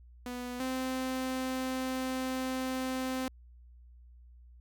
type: tone pair in turn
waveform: sawtooth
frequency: 246.9 / 259.3 Hz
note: B3 / C4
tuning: 0 / -15 cents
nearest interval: minor second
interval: 85 cents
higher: second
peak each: -33 / -28 dBFS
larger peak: second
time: 0.26-0.6 / 0.6-3.28 s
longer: second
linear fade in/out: 2 ms
effects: added 60 Hz sine -52 dBFS peak until 4.6 s